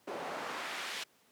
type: noise with band-pass filter sweep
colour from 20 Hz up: pink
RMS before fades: -40 dBFS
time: 0.07-1.04 s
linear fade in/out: 10 ms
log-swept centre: 510 to 3200 Hz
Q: 0.84
effects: pink hiss -67 dBFS RMS until 1.31 s + high-pass 200 Hz 12 dB/octave